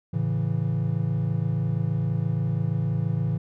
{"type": "chord", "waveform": "triangle", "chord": "A major", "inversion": "none", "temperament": "equal", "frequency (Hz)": [110, 138.59, 164.81], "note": ["A2", "C#3", "E3"], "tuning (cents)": [0, 0, 0], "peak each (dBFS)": -25, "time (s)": [0.13, 3.38], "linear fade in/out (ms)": 10, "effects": []}